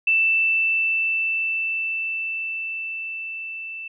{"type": "tone with level ramp", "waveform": "sine", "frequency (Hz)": 2657, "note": "E7", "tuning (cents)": 13, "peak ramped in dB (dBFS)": [-15, -31], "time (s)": [0.07, 3.88], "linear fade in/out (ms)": 5, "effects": []}